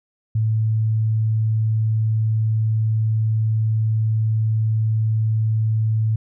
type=tone; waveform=sine; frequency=110 Hz; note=A2; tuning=in tune; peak=-16 dBFS; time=0.35-6.16 s; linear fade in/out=5 ms; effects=none